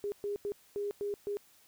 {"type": "tone bursts at uneven times", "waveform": "sine", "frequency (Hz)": 408, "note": "G#4", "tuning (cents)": -31, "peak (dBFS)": -32, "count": 6, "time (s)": [[0.04, 0.12], [0.24, 0.36], [0.45, 0.52], [0.76, 0.91], [1.01, 1.14], [1.27, 1.37]], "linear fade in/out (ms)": 0, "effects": ["white hiss -63 dBFS RMS until 1.67 s"]}